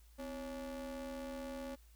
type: ring-modulated tone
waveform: square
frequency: 147.6 Hz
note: D3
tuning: 9 cents sharp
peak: -40 dBFS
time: 0.18-1.76 s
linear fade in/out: 20 ms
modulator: 405 Hz
effects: added 56 Hz sine -59 dBFS peak until 1.95 s + white hiss -70 dBFS RMS until 1.95 s